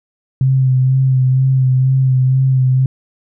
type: tone with vibrato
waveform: sine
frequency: 130.81 Hz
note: C3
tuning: in tune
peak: -9 dBFS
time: 0.41-2.86 s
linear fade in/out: 2 ms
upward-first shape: sine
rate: 2.1 Hz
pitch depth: 27 cents each way
effects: none